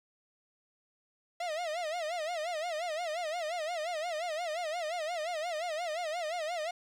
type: tone with vibrato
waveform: 45% pulse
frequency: 659.3 Hz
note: E5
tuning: in tune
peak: -33 dBFS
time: 1.4-6.71 s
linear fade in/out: 5 ms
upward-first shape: sine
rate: 5.7 Hz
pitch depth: 150 cents each way
effects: low-pass 7000 Hz 12 dB/octave + 10-bit